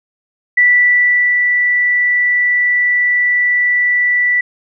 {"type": "tone with ADSR envelope", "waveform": "sine", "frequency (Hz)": 1966, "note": "B6", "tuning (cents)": -8, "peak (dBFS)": -6, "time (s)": [0.57, 4.41], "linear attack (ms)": 8, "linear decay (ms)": 780, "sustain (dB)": -4, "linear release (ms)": 5, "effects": []}